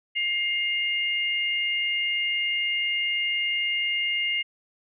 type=tone pair together; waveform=sine; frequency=2119 / 2829 Hz; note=C7 / F7; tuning=+21 / +22 cents; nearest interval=perfect fourth; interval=501 cents; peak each=-26 dBFS; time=0.15-4.43 s; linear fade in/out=20 ms; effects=none